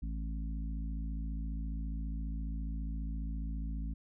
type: harmonic tone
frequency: 54.7 Hz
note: A1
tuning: 9 cents flat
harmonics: 1 / 3 / 4 / 5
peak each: -35 / -45 / -47 / -49 dBFS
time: 0.02-3.94 s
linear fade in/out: 10 ms
effects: none